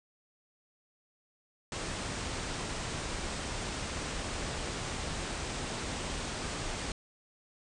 pink low-pass noise, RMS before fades -37 dBFS, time 1.72-6.92 s, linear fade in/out 2 ms, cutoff 9100 Hz, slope 96 dB/octave, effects none

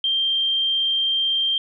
sine tone, 3169 Hz, G7, 18 cents sharp, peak -18 dBFS, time 0.04-1.58 s, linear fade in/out 2 ms, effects none

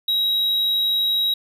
triangle tone, 3836 Hz, A#7, 49 cents sharp, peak -16 dBFS, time 0.08-1.34 s, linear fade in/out 5 ms, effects none

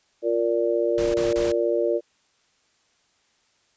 harmonic tone, 116.54 Hz, A#2, in tune, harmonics 3 / 4 / 5, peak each -24 / -24 / -24 dBFS, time 0.22-2.01 s, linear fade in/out 50 ms
pink noise bursts, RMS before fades -33 dBFS, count 3, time 0.98-1.518 s, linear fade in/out 0 ms, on 160 ms, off 29 ms
effects white hiss -65 dBFS RMS until 3.76 s + resampled to 16000 Hz

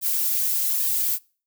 violet noise with flanger, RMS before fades -23 dBFS, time 0.01-1.19 s, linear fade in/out 50 ms, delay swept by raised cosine 1.4 to 6.8 ms, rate 1.2 Hz, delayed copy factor -0.7, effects noise-tail reverb RT60 0.4 s tail -25 dB re dry

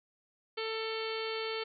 harmonic tone with a mistuned harmonic, 444.3 Hz, A4, 17 cents sharp, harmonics 1 / 2 / 3 / 4 / 5 / 6 / 7 / 8 / 9 / 10, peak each -36 / -46 / -43 / -49 / -43 / -47 / -44 / -49 / -52 / -45 dBFS, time 0.57-1.64 s, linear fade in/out 10 ms, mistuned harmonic 6, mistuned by +21 cents, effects none

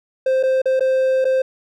triangle tone with dropouts, 523.3 Hz, C5, in tune, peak -12 dBFS, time 0.26-1.42 s, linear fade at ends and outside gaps 5 ms, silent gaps 0.429-0.434 / 0.618-0.656 / 0.796-0.806 / 1.245-1.251 s, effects none

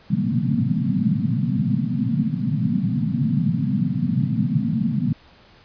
white band-pass noise, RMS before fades -21 dBFS, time 0.1-5.13 s, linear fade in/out 5 ms, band 110 to 250 Hz, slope 96 dB/octave, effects pink hiss -51 dBFS RMS until 5.64 s + resampled to 11025 Hz

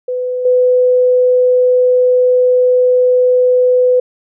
sine tone with level steps, 501 Hz, B4, 25 cents sharp, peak -15 / -7 dBFS, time 0.08-4 s, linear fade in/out 5 ms, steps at 0.45 s, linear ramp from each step 5 ms, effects none

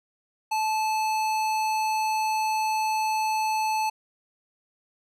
sine tone with hard clipping, 870 Hz, A5, 20 cents flat, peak -25 dBFS, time 0.51-3.9 s, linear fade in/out 10 ms, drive 17 dB, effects none

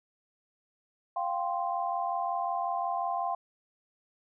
sine chord, F suspended second, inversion none, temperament equal, 698.5 / 784 / 1046.5 Hz, F5 / G5 / C6, 0 / 0 / 0 cents, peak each -32 / -33 / -34 dBFS, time 1.16-3.35 s, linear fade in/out 5 ms, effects none

